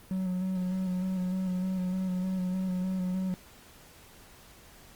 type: tone with vibrato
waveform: triangle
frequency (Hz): 185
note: F#3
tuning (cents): 0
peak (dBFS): -26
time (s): 0.11-3.34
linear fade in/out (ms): 0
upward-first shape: square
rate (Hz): 3.3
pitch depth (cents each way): 24
effects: pink hiss -54 dBFS RMS until 4.95 s + Opus 32 kbps